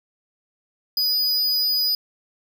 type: tone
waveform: square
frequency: 4948 Hz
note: D#8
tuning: 10 cents flat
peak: -19 dBFS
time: 0.97-1.95 s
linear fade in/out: 2 ms
effects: none